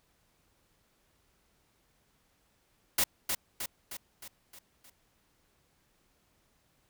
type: noise with echo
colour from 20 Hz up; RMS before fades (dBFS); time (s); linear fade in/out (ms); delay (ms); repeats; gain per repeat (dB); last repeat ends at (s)
white; -26; 2.98-3.04; 5; 310; 6; -5; 4.9
effects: pink hiss -71 dBFS RMS until 6.89 s